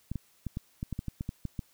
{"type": "clicks", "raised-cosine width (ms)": 5, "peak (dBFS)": -21, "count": 12, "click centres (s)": [0.116, 0.157, 0.467, 0.571, 0.829, 0.927, 0.991, 1.083, 1.209, 1.291, 1.453, 1.592], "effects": ["white hiss -65 dBFS RMS until 1.73 s"]}